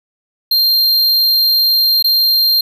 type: tone with dropouts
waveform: square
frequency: 4186 Hz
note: C8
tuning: in tune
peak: -10 dBFS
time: 0.51-2.61 s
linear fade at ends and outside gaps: 5 ms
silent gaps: 2.026-2.042 s
effects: none